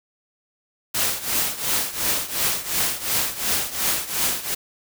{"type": "noise with tremolo", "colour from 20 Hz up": "white", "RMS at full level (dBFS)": -20, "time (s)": [0.94, 4.55], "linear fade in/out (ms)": 10, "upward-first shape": "triangle", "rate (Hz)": 2.8, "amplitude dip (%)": 85, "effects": []}